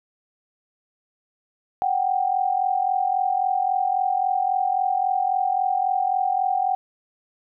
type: tone pair together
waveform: sine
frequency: 740.3 / 784 Hz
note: F#5 / G5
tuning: +1 / 0 cents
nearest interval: minor second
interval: 99 cents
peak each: -22 dBFS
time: 1.82-6.75 s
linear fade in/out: 0 ms
effects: none